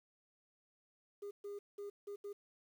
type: tone bursts at uneven times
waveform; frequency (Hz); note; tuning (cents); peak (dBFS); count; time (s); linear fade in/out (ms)
sine; 406.1; G#4; -39; -40; 5; 1.22-1.31 / 1.44-1.59 / 1.78-1.9 / 2.07-2.16 / 2.24-2.33; 10
effects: tanh soft clip ceiling -42 dBFS + 11-bit